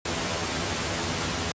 pink noise with comb filter, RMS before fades -28 dBFS, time 0.05-1.52 s, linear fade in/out 5 ms, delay 12 ms, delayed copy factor +0.65, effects high-pass 80 Hz 12 dB/octave + resampled to 16000 Hz

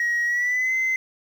sine tone with pitch glide, 1898 to 2058 Hz, A#6 to C7, +31 to -29 cents, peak -18 dBFS, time 0-0.96 s, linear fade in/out 2 ms, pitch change +140 cents, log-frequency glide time 0.25-0.74 s, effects tanh soft clip ceiling -18 dBFS + 8-bit

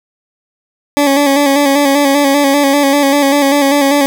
20% pulse tone with vibrato, 281.7 Hz, C#4, 28 cents sharp, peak -3 dBFS, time 0.97-4.06 s, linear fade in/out 0 ms, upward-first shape square, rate 5.1 Hz, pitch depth 41 cents each way, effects none

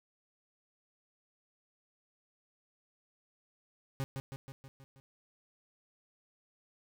40% pulse tone with echo, 134.9 Hz, C#3, 47 cents flat, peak -32 dBFS, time 4-4.04 s, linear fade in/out 0 ms, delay 160 ms, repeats 6, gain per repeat -4 dB, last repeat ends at 5 s, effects none

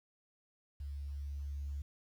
sine tone with level ramp, 71 Hz, C#2, 42 cents sharp, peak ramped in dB -39 to -36 dBFS, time 0.8-1.82 s, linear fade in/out 5 ms, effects tanh soft clip ceiling -33 dBFS + 11-bit

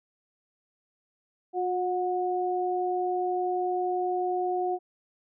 sine tone pair together, 360.7 / 728.5 Hz, F#4 / F#5, -44 / -27 cents, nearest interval octave, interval 1217 cents, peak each -28 dBFS, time 1.53-4.79 s, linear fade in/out 50 ms, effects none

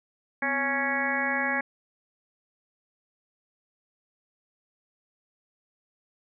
harmonic tone with a mistuned harmonic, 277.2 Hz, C#4, in tune, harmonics 1 / 2 / 3 / 4 / 5 / 6 / 7 / 8, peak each -34 / -35 / -33 / -36 / -40 / -29 / -31 / -33 dBFS, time 0.42-1.61 s, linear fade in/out 5 ms, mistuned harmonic 1, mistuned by -140 cents, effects none

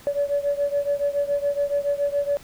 sine beating tone pair, 569 / 576.1 Hz, C#5 / D5, +45 / -33 cents, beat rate 7.1 Hz, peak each -22 / -24 dBFS, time 0.07-2.37 s, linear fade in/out 0 ms, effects tanh soft clip ceiling -14 dBFS + pink hiss -48 dBFS RMS until 2.43 s

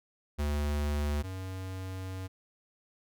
square tone pair in turn, 73.42 / 93.98 Hz, D2 / F#2, 0 / +28 cents, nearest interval major third, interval 428 cents, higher second, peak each -29 / -37 dBFS, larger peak first, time 0.38-1.23 / 1.23-2.28 s, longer second, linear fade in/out 20 ms, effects none

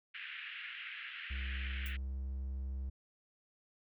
white band-pass noise, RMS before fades -46 dBFS, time 0.14-1.97 s, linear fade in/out 10 ms, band 1500 to 3000 Hz, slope 48 dB/octave
triangle tone with pitch glide, 65.41 to 66.21 Hz, C2 to C2, 0 to +21 cents, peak -35 dBFS, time 1.3-2.9 s, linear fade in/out 10 ms, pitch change +21 cents, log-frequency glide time 1.55-2.11 s
violet noise with exponential decay, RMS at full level -46 dBFS, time 1.86-1.96 s, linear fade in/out 0 ms, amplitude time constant 21 ms
effects none

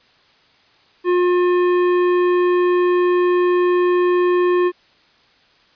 sine tone with hard clipping, 356.9 Hz, F4, 38 cents sharp, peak -15 dBFS, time 1.04-4.72 s, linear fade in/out 50 ms, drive 12 dB, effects white hiss -54 dBFS RMS until 5.75 s + resampled to 11025 Hz

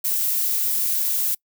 violet noise, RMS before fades -22 dBFS, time 0.04-1.35 s, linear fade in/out 10 ms, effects noise-tail reverb RT60 0.1 s tail -26 dB re dry

